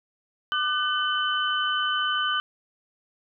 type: tone cluster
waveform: sine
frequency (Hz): 1197 / 1509 / 3028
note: D6 / F#6 / F#7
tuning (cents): +33 / +34 / +39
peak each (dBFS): -27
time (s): 0.52-2.4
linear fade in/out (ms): 0
effects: none